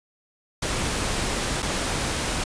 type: noise with dropouts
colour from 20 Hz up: pink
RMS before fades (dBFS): -26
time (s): 0.62-2.44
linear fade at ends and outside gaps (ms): 5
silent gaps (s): 1.623-1.626
effects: resampled to 22050 Hz